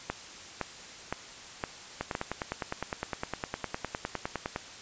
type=two click trains; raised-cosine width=0.5 ms; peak=-15 / -16 dBFS; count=5 / 26; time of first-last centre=0.1-2.151 / 2.01-4.561 s; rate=1.95 / 9.8 Hz; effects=white hiss -46 dBFS RMS until 4.81 s + resampled to 16000 Hz